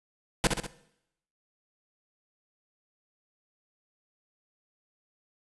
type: noise with echo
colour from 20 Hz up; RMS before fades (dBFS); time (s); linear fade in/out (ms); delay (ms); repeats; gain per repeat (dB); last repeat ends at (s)
pink; -22; 0.44-0.47; 0; 65; 3; -5; 0.665
effects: noise-tail reverb RT60 0.8 s tail -18 dB re dry + resampled to 24000 Hz